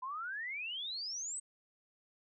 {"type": "exponential sweep", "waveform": "sine", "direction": "up", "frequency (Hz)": [994, 8372], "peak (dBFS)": -38, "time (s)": [0.02, 1.4], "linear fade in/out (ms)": 10, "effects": []}